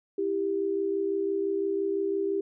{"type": "tone pair together", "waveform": "sine", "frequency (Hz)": [328.7, 394.6], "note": ["E4", "G4"], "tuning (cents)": [-5, 11], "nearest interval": "minor third", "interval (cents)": 316, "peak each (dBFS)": [-32, -26], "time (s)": [0.18, 2.41], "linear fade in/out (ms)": 5, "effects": []}